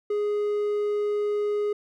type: tone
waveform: triangle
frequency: 415.3 Hz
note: G#4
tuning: in tune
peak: -21 dBFS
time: 0.1-1.73 s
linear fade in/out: 5 ms
effects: none